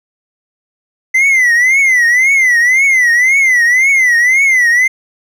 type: tone with vibrato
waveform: triangle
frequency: 2030 Hz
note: B6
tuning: 47 cents sharp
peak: -5 dBFS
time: 1.14-4.88 s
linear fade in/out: 10 ms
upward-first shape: triangle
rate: 1.9 Hz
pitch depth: 170 cents each way
effects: none